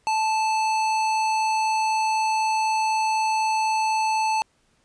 sine tone with hard clipping, 876 Hz, A5, 8 cents flat, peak -22 dBFS, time 0.07-4.42 s, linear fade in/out 0 ms, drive 17 dB, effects pink hiss -65 dBFS RMS until 4.84 s + resampled to 22050 Hz

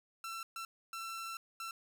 sawtooth tone bursts at uneven times, 1344 Hz, E6, 33 cents sharp, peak -37 dBFS, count 4, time 0.24-0.43 / 0.56-0.65 / 0.93-1.37 / 1.6-1.71 s, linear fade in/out 2 ms, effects none

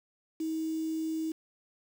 sine tone with quantisation, 319.1 Hz, D#4, 44 cents sharp, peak -30 dBFS, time 0.4-1.32 s, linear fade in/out 5 ms, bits 8, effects none

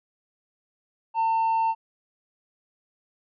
sine tone with tanh clipping, 900 Hz, A5, 39 cents sharp, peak -21 dBFS, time 1.14-1.75 s, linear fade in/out 50 ms, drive 2 dB, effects none

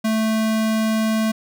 square tone, 220 Hz, A3, in tune, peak -18 dBFS, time 0.04-1.32 s, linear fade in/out 10 ms, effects none

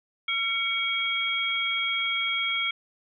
sine tone cluster, 1361 / 2243 / 3274 Hz, F6 / C#7 / G#7, -45 / +20 / -25 cents, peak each -34 / -27 / -28 dBFS, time 0.28-2.71 s, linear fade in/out 5 ms, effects none

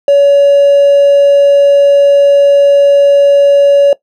triangle tone with hard clipping, 565 Hz, C#5, 33 cents sharp, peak -3 dBFS, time 0.08-3.93 s, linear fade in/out 2 ms, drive 4 dB, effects noise-tail reverb RT60 0.1 s tail -18 dB re dry

